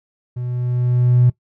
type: tone with level ramp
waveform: triangle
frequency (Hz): 123.4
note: B2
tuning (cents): -1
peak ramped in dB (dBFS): -21 to -5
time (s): 0.36-1.3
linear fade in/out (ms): 10
effects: noise-tail reverb RT60 0.1 s tail -21 dB re dry + tanh soft clip ceiling -5 dBFS